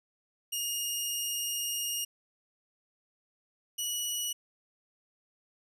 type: tone pair in turn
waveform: 15% pulse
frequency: 2846 / 2929 Hz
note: F7 / F#7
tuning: +32 / -18 cents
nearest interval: unison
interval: 50 cents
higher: second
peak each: -24 dBFS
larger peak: neither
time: 0.52-2.05 / 3.78-4.33 s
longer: first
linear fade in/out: 10 ms
effects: none